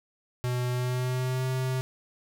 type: tone with pitch glide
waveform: square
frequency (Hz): 124.1 to 129.67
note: B2 to C3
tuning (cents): +9 to -15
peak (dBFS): -27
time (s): 0.44-1.81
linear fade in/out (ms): 0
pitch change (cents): +76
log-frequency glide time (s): 0.71-1.47
effects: none